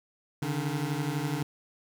25% pulse beating tone pair, 140.7 / 152.7 Hz, C#3 / D#3, +26 / -32 cents, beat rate 12 Hz, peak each -28 dBFS, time 0.42-1.43 s, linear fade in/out 5 ms, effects none

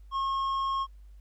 sine tone with tanh clipping, 1083 Hz, C#6, 41 cents flat, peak -28 dBFS, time 0.11-0.87 s, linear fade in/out 50 ms, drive 7 dB, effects added 50 Hz sine -47 dBFS peak until 1.2 s + pink hiss -73 dBFS RMS until 1.2 s

